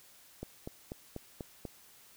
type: click train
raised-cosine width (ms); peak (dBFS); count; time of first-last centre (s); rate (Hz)
2; -26; 6; 0.43-1.652; 4.09
effects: white hiss -59 dBFS RMS until 2.16 s